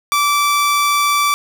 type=tone; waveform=sawtooth; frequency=1162 Hz; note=D6; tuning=19 cents flat; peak=-9 dBFS; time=0.12-1.34 s; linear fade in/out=0 ms; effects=none